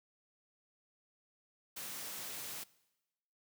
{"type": "noise", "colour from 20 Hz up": "white", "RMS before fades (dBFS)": -44, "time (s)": [1.76, 2.64], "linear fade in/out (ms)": 10, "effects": ["noise-tail reverb RT60 1.0 s tail -21 dB re dry", "high-pass 100 Hz 12 dB/octave"]}